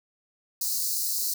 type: high-pass noise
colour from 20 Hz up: white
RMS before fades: -28 dBFS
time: 0.61-1.34 s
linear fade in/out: 5 ms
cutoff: 4100 Hz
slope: 96 dB/octave
effects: none